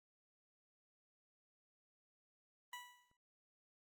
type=tone with exponential decay; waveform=20% pulse; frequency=981 Hz; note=B5; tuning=12 cents flat; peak=-40 dBFS; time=2.73-3.17 s; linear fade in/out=2 ms; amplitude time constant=95 ms; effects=Opus 24 kbps